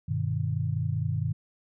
sine chord, G augmented, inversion none, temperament just, 98 / 122.5 / 153.12 Hz, G2 / B2 / D#3, 0 / -14 / -27 cents, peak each -30 dBFS, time 0.08-1.33 s, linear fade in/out 10 ms, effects none

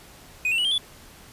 triangle tone with pitch steps, 2494 / 2704 / 2932 / 3179 / 3446 Hz, D#7 / E7 / F#7 / G7 / A7, +3 / +43 / -16 / +24 / -37 cents, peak -19 dBFS, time 0.45-0.78 s, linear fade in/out 2 ms, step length 66 ms, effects pink hiss -48 dBFS RMS until 1.32 s + resampled to 32000 Hz

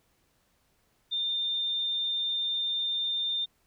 sine tone, 3608 Hz, A7, 43 cents sharp, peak -27 dBFS, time 1.11-3.46 s, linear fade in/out 20 ms, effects pink hiss -70 dBFS RMS until 3.66 s

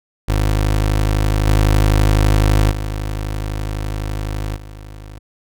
25% pulse tone with level steps, 51.91 Hz, G#1, in tune, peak -10 / -7 / -17 / -29 dBFS, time 0.28-5.19 s, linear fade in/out 10 ms, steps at 1.46 / 2.7 / 4.55 s, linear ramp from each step 20 ms, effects none

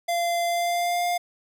square tone with pitch glide, 689 to 704.3 Hz, F5 to F5, -24 to +14 cents, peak -23 dBFS, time 0.08-1.18 s, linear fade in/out 10 ms, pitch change +38 cents, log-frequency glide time 0.47-1.05 s, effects none

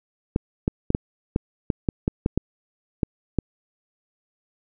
clicks, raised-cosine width 3 ms, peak -7 dBFS, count 12, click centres 0.361 / 0.679 / 0.904 / 0.949 / 1.361 / 1.702 / 1.888 / 2.079 / 2.261 / 2.376 / 3.032 / 3.387 s, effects none

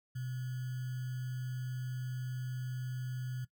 sine tone with sample-and-hold, 126.8 Hz, B2, 46 cents sharp, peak -36 dBFS, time 0.15-3.45 s, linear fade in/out 10 ms, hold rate 1575 Hz, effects noise-tail reverb RT60 0.1 s tail -17 dB re dry

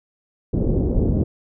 pink low-pass noise, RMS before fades -19 dBFS, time 0.53-1.24 s, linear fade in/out 10 ms, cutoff 440 Hz, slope 24 dB/octave, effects none

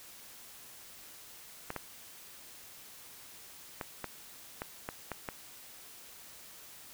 clicks, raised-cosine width 0.5 ms, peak -21 dBFS, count 8, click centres 1.704 / 1.763 / 3.812 / 4.043 / 4.619 / 4.889 / 5.117 / 5.288 s, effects white hiss -52 dBFS RMS until 6.93 s

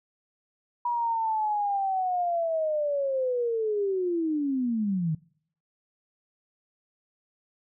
sine linear sweep, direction down, 968 to 151.1 Hz, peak -24 dBFS, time 0.85-5.15 s, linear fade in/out 5 ms, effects noise-tail reverb RT60 0.6 s tail -23 dB re dry

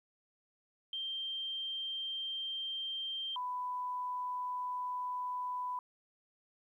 sine tone pair in turn, 3160 / 995.3 Hz, G7 / B5, +13 / +13 cents, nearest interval octave + minor sixth, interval 2000 cents, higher first, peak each -36 / -35 dBFS, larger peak second, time 0.93-3.36 / 3.36-5.79 s, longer neither, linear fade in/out 2 ms, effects 12-bit

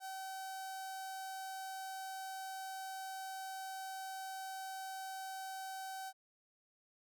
sawtooth tone with notch filter, 765 Hz, G5, 42 cents flat, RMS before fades -45 dBFS, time 0-6.13 s, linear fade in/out 50 ms, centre 2500 Hz, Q 1.2, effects none

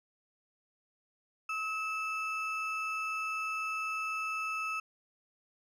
triangle ring-modulated tone, 1960 Hz, B6, 14 cents flat, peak -28 dBFS, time 1.49-4.8 s, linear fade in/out 5 ms, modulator 674 Hz, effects none

